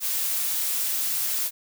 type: noise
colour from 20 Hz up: blue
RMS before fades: -26 dBFS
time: 0-1.51 s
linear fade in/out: 50 ms
effects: none